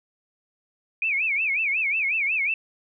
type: tone with vibrato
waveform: sine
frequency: 2400 Hz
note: D7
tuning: 37 cents sharp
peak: -21 dBFS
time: 1.02-2.54 s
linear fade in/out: 2 ms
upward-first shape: sine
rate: 5.5 Hz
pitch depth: 190 cents each way
effects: none